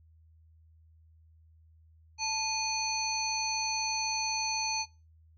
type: harmonic tone with a mistuned harmonic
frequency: 876 Hz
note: A5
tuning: 8 cents flat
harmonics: 1 / 3 / 5 / 7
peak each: -35 / -35 / -35 / -35 dBFS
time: 2.18-4.86 s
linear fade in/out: 50 ms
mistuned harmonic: 3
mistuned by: -110 cents
effects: noise-tail reverb RT60 0.3 s tail -23 dB re dry + added 80 Hz sine -57 dBFS peak until 5.37 s